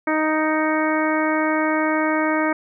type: harmonic tone with a mistuned harmonic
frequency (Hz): 311.1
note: D#4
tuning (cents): 0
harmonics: 1 / 2 / 3 / 4 / 5 / 6 / 7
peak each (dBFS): -21 / -24 / -26 / -27 / -28 / -29 / -29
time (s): 0.07-2.53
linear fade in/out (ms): 5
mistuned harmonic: 7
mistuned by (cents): +31
effects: none